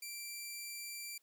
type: tone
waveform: 10% pulse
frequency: 2352 Hz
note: D7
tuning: 2 cents sharp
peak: -34 dBFS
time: 0.02-1.18 s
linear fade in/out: 5 ms
effects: white hiss -75 dBFS RMS until 1.22 s + high-pass 300 Hz 12 dB/octave